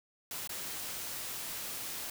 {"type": "noise with dropouts", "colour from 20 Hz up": "white", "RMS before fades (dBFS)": -40, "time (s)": [0.31, 2.1], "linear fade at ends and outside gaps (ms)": 2, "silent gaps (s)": [0.475, 0.493], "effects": []}